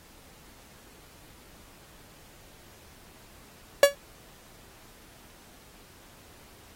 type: tone with exponential decay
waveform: 45% pulse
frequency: 566 Hz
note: C#5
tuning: 36 cents sharp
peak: -9 dBFS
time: 3.83-3.95 s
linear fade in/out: 2 ms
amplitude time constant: 25 ms
effects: pink hiss -54 dBFS RMS until 6.75 s + AAC 48 kbps